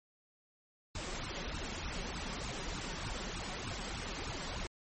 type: noise with flanger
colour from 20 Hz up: pink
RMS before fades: -40 dBFS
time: 0.95-4.67 s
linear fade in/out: 2 ms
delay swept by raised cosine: 0.73 to 5.43 ms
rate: 3.3 Hz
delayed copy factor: +0.75
effects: MP3 32 kbps